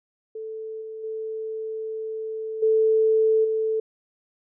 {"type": "tone with level steps", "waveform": "sine", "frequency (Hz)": 440, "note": "A4", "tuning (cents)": 0, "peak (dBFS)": [-31, -33, -28, -16, -21], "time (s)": [0.35, 3.8], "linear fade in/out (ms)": 5, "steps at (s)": [0.81, 1.03, 2.62, 3.44], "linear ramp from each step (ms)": 10, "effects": []}